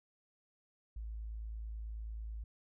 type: tone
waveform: sine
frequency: 54.6 Hz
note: A1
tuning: 13 cents flat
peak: -40 dBFS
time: 0.96-2.44 s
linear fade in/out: 5 ms
effects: none